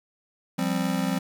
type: chord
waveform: square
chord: F suspended second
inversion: none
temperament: just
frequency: 174.61 / 196.44 / 261.9 Hz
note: F3 / G3 / C4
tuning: 0 / +4 / +2 cents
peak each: -29 dBFS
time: 0.58-1.19 s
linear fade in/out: 10 ms
effects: 9-bit